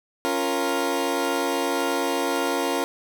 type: chord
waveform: 20% pulse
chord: Bb minor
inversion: first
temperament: equal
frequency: 277.2 / 349.2 / 466.2 Hz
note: Db4 / F4 / Bb4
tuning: 0 / 0 / 0 cents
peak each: -22 dBFS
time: 0.25-2.84 s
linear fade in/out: 0 ms
effects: none